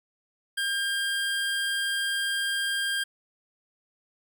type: tone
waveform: 25% pulse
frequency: 1603 Hz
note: G6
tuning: 38 cents sharp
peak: -22 dBFS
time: 0.57-3.04 s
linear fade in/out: 10 ms
effects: none